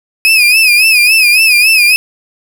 35% pulse tone with vibrato, 2521 Hz, D#7, 22 cents sharp, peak -3 dBFS, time 0.25-1.96 s, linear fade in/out 0 ms, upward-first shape sine, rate 3.6 Hz, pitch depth 96 cents each way, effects none

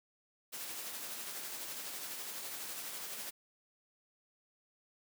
white noise with tremolo, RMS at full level -42 dBFS, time 0.52-3.31 s, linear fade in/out 20 ms, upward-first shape sine, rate 12 Hz, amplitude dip 30%, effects high-pass 200 Hz 12 dB/octave

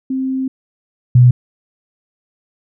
sine tone pair in turn, 263 / 123.89 Hz, C4 / B2, +9 / +6 cents, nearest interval octave + minor second, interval 1303 cents, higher first, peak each -16 / -4 dBFS, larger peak second, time 0.1-0.48 / 1.15-1.31 s, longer first, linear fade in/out 5 ms, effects none

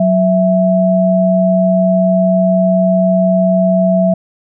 sine tone pair together, 184.83 / 659.3 Hz, F#3 / E5, -2 / 0 cents, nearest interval octave + minor seventh, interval 2202 cents, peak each -11 dBFS, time 0-4.14 s, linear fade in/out 5 ms, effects none

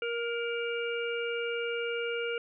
harmonic tone with a mistuned harmonic, 470 Hz, A#4, 14 cents sharp, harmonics 1 / 3 / 5 / 6, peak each -32 / -37 / -39 / -40 dBFS, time 0.02-2.38 s, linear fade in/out 2 ms, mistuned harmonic 5, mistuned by -21 cents, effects none

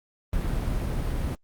brown noise, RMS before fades -27 dBFS, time 0.33-1.35 s, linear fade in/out 2 ms, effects Opus 32 kbps

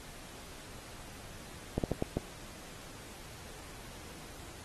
slowing click train, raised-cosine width 2 ms, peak -17 dBFS, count 5, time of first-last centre 1.78-2.17 s, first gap 58 ms, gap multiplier 1.36, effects pink hiss -50 dBFS RMS until 4.64 s + AAC 32 kbps

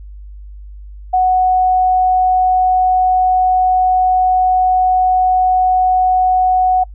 sine tone, 740 Hz, F#5, in tune, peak -9 dBFS, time 1.13-6.84 s, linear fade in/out 10 ms, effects noise-tail reverb RT60 0.1 s tail -26 dB re dry + added 50 Hz sine -30 dBFS peak until 6.94 s

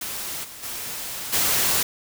white noise with level steps, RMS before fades -31 / -40 / -32 / -21 dBFS, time 0.01-1.83 s, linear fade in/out 5 ms, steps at 0.43 / 0.62 / 1.32 s, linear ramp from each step 20 ms, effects none

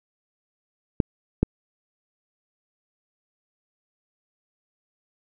clicks, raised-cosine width 3 ms, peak -5 dBFS, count 2, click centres 1.002 / 1.43 s, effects none

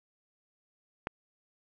click, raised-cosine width 0.5 ms, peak -17 dBFS, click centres 1.071 s, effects none

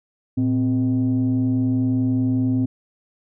sine tone pair together, 113.5 / 258.5 Hz, A#2 / C4, -46 / -21 cents, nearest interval octave + major second, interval 1425 cents, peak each -20 / -17 dBFS, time 0.37-2.66 s, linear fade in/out 10 ms, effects tanh soft clip ceiling -13 dBFS

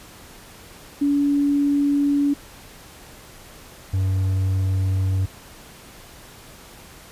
sine / triangle tone pair in turn, 285.3 / 95.04 Hz, C#4 / F#2, +50 / +47 cents, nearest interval octave + perfect fifth, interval 1903 cents, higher first, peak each -16 dBFS, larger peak neither, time 1.01-2.34 / 3.93-5.26 s, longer neither, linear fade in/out 10 ms, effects pink hiss -44 dBFS RMS until 7.11 s + resampled to 32000 Hz

